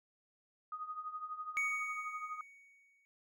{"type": "tone with tremolo", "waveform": "sine", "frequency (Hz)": 1245, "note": "D#6", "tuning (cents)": 1, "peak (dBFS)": -37, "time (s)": [0.72, 2.41], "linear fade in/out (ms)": 2, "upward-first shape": "triangle", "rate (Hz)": 12, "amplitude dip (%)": 80}
{"type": "tone with exponential decay", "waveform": "triangle", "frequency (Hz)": 2236, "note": "C#7", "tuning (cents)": 14, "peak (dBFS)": -29, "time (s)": [1.57, 3.05], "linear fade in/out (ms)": 0, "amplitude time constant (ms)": 320}
{"effects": []}